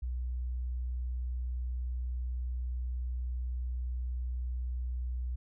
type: tone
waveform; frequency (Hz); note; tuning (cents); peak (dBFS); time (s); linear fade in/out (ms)
sine; 61.74; B1; 0; -32; 0.02-5.36; 10
effects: none